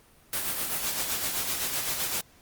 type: noise with tremolo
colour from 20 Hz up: white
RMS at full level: -28 dBFS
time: 0.33-2.21 s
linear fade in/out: 2 ms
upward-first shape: sine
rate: 7.8 Hz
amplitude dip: 45%
effects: pink hiss -58 dBFS RMS until 2.41 s + Opus 32 kbps